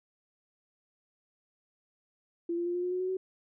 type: tone with pitch steps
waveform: sine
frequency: 340.6 / 345.4 / 350.2 / 355.1 / 360 / 365 / 370.1 / 375.3 Hz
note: F4 / F4 / F4 / F4 / F#4 / F#4 / F#4 / F#4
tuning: -43 / -19 / +5 / +29 / -47 / -24 / 0 / +25 cents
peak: -29 dBFS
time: 2.49-3.17 s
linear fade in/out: 5 ms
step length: 85 ms
effects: none